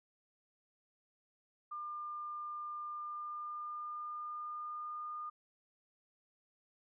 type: tone with pitch glide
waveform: sine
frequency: 1200 to 1216.8 Hz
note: D6 to D#6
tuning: +37 to -39 cents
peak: -40 dBFS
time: 1.71-5.3 s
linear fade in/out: 10 ms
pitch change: +24 cents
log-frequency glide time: 2.91-5.11 s
effects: none